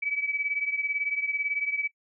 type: beating tone pair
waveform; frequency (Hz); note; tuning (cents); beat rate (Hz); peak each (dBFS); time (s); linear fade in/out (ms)
sine; 2286 / 2304; D7 / D7; -47 / -34; 18; -28 / -32; 0.02-1.88; 10
effects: noise-tail reverb RT60 0.1 s tail -17 dB re dry